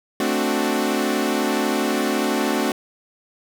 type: chord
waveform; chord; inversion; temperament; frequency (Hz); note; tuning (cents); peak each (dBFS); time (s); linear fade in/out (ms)
sawtooth; D dominant seventh; second; equal; 220 / 261.6 / 293.7 / 370; A3 / C4 / D4 / F#4; 0 / 0 / 0 / 0; -21; 0.2-2.72; 2
effects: none